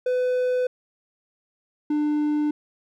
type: tone pair in turn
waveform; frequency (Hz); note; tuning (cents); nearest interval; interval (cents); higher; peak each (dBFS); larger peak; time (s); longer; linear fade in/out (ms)
triangle; 502 / 298.5; B4 / D4; +28 / +28; major sixth; 900; first; -18; neither; 0.06-0.67 / 1.9-2.51; neither; 5
effects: none